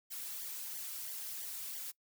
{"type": "noise with flanger", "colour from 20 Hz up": "blue", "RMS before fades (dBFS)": -43, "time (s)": [0.1, 1.92], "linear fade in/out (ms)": 20, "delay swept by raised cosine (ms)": [0.75, 3.65], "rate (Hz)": 3, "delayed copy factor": -0.95, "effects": ["noise-tail reverb RT60 0.1 s tail -22 dB re dry"]}